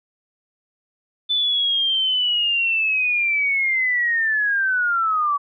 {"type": "linear sweep", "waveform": "sine", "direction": "down", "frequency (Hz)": [3520, 1131], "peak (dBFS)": -17, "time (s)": [1.29, 5.38], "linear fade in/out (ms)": 20, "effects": []}